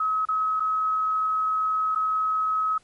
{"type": "tone with dropouts", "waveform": "sine", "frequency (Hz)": 1279, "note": "D#6", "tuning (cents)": 47, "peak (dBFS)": -21, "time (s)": [0, 2.78], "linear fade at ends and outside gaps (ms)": 5, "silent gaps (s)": [[0.253, 0.286], [0.598, 0.603], [1.949, 1.957]], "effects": ["pink hiss -60 dBFS RMS until 2.83 s", "MP3 48 kbps"]}